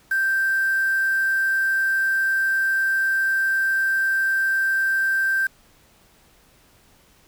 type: tone with quantisation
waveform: sine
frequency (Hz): 1568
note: G6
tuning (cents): 0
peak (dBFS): -18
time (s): 0.11-5.47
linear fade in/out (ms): 5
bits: 6
effects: pink hiss -56 dBFS RMS until 7.27 s